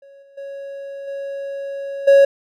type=tone with level steps; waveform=triangle; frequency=554.4 Hz; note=C#5; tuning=in tune; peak=-40 / -44 / -27 / -23 / -5 dBFS; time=0.02-2.25 s; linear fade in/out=5 ms; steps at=0.22 / 0.37 / 1.07 / 2.07 s; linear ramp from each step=10 ms; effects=none